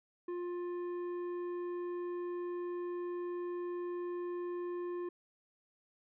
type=tone with tanh clipping; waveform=sine; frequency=352.3 Hz; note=F4; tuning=15 cents sharp; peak=-38 dBFS; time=0.28-5.09 s; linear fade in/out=5 ms; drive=9 dB; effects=none